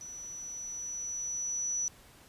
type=tone with level ramp; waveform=sine; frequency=5920 Hz; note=F#8; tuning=in tune; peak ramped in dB=-42 to -29 dBFS; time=0.01-1.88 s; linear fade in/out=0 ms; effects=pink hiss -57 dBFS RMS until 2.28 s + resampled to 32000 Hz